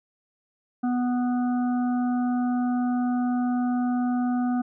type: harmonic tone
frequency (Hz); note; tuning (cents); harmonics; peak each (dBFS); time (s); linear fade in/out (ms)
246.9; B3; 0; 1 / 3 / 5 / 6; -22 / -32 / -40 / -43; 0.83-4.62; 10
effects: none